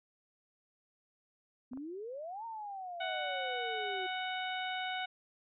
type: exponential two-way sweep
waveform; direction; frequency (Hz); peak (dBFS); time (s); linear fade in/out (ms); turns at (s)
sine; up then down; 241.6 to 930 to 365.8; -40; 1.71-4.07; 10; 2.45
type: clicks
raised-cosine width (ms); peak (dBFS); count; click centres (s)
1; -39; 2; 1.734 / 1.774
type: harmonic tone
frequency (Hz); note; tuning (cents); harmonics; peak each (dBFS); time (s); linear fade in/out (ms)
742; F#5; +5; 1 / 2 / 3 / 4 / 5; -38 / -41 / -43 / -44 / -45; 3-5.06; 10
effects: none